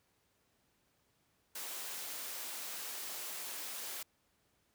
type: high-pass noise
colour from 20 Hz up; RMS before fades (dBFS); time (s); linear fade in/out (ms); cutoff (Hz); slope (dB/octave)
white; -43; 1.55-4.03; 5; 300; 12
effects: pink hiss -75 dBFS RMS until 4.74 s + high-pass 60 Hz 12 dB/octave